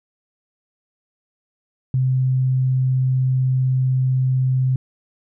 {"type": "tone", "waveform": "sine", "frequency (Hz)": 129.7, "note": "C3", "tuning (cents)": -15, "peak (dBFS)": -15, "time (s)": [1.94, 4.76], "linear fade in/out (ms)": 2, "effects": []}